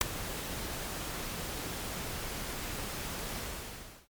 pink noise with ADSR envelope, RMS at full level -20 dBFS, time 0.01-4.08 s, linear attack 3 ms, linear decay 7 ms, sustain -18 dB, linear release 690 ms, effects MP3 96 kbps

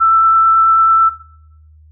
sine tone with vibrato, 1329 Hz, E6, 14 cents sharp, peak -7 dBFS, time 0-1.1 s, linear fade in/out 20 ms, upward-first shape sine, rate 9.2 Hz, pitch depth 8 cents each way, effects noise-tail reverb RT60 0.7 s tail -18 dB re dry + added 77 Hz sine -41 dBFS peak until 1.91 s

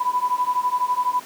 sine beating tone pair, 987.8 / 999.8 Hz, B5 / B5, 0 / +21 cents, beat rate 12 Hz, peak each -22 dBFS, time 0-1.2 s, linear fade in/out 10 ms, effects pink hiss -41 dBFS RMS until 1.25 s + high-pass 300 Hz 12 dB/octave

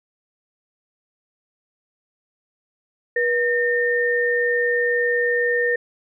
sine tone pair together, 482.6 / 1822 Hz, B4 / A#6, -40 / -40 cents, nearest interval octave + major seventh, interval 2300 cents, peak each -20 dBFS, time 3.16-5.76 s, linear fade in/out 5 ms, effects none

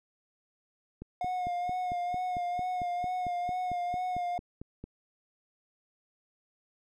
click train, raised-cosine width 3 ms, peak -28 dBFS, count 18, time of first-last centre 1.02-4.84 s, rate 4.45 Hz
triangle tone with vibrato, 719 Hz, F#5, 50 cents flat, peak -28 dBFS, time 1.21-4.38 s, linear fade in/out 2 ms, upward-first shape sine, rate 2.2 Hz, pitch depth 35 cents each way
effects none

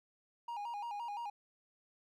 triangle tone with vibrato, 880 Hz, A5, in tune, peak -37 dBFS, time 0.48-1.3 s, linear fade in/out 5 ms, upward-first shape square, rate 5.8 Hz, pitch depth 120 cents each way, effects none

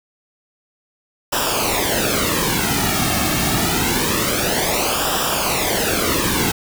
pink noise with flanger, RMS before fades -19 dBFS, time 1.32-6.52 s, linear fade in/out 10 ms, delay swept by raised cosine 0.46 to 2.06 ms, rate 0.26 Hz, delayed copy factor -0.75, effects none

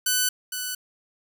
5% pulse tone pair in turn, 1500 / 1492.5 Hz, F#6 / F#6, +23 / +15 cents, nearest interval unison, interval 8 cents, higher first, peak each -9 / -17 dBFS, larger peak first, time 0.06-0.29 / 0.52-0.75 s, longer neither, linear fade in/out 5 ms, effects none

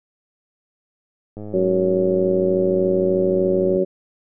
click train, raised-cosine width 2 ms, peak -21 dBFS, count 253, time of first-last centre 1.37-3.77 s, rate 105 Hz
harmonic tone, 93.3 Hz, F#2, 15 cents sharp, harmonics 2 / 3 / 4 / 5 / 6, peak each -24 / -28 / -18 / -28 / -21 dBFS, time 1.53-3.85 s, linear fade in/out 20 ms
effects none

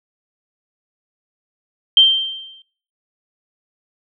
sine tone with exponential decay, 3143 Hz, G7, 4 cents sharp, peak -4 dBFS, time 1.97-2.62 s, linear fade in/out 2 ms, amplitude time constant 140 ms, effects noise-tail reverb RT60 0.5 s tail -24 dB re dry

